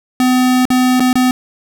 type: tone with dropouts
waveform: square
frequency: 253.3 Hz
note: B3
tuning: 44 cents sharp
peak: -10 dBFS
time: 0.2-1.31 s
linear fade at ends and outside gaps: 1 ms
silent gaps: 0.654-0.703 / 0.997-1.004 / 1.13-1.155 s
effects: none